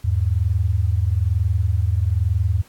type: tone pair together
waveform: sine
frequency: 81.1 / 102.18 Hz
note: E2 / G#2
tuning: -28 / -28 cents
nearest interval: major third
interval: 400 cents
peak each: -19 dBFS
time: 0.04-2.62 s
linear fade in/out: 10 ms
effects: pink hiss -52 dBFS RMS until 2.68 s + AAC 64 kbps